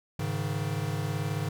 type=chord; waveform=square; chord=Ab suspended fourth; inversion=none; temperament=equal with one note detuned; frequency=103.83 / 138.59 / 157.19 Hz; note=Ab2 / Db3 / Eb3; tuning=0 / 0 / +18 cents; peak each=-34 dBFS; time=0.19-1.49 s; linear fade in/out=5 ms; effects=none